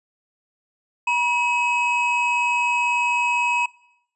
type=tone pair together; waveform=triangle; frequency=965.7 / 2556 Hz; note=B5 / D#7; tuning=-39 / +46 cents; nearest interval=octave + perfect fourth; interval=1685 cents; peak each=-19 dBFS; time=1.07-3.66 s; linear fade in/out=5 ms; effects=noise-tail reverb RT60 0.8 s tail -23 dB re dry + resampled to 24000 Hz